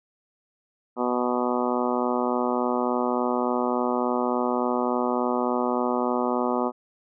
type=harmonic tone; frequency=123.47 Hz; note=B2; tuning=in tune; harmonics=2 / 3 / 4 / 5 / 6 / 7 / 8 / 9 / 10; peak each=-27 / -29 / -30 / -31 / -32 / -32 / -33 / -34 / -34 dBFS; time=0.96-6.72 s; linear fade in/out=50 ms; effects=none